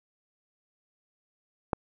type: click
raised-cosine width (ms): 1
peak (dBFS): -11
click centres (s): 1.732
effects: none